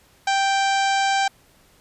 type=harmonic tone; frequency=784 Hz; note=G5; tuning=in tune; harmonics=1 / 2 / 3 / 4 / 5 / 6 / 7 / 8 / 9 / 10; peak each=-19 / -25 / -29 / -31 / -33 / -35 / -36 / -37 / -38 / -39 dBFS; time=0.27-1.28 s; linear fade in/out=5 ms; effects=pink hiss -56 dBFS RMS until 1.8 s + resampled to 32000 Hz